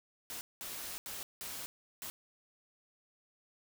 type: noise bursts at uneven times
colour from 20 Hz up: white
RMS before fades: -43 dBFS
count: 5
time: 0.3-0.41 / 0.61-0.98 / 1.06-1.23 / 1.41-1.66 / 2.02-2.1 s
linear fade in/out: 0 ms
effects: none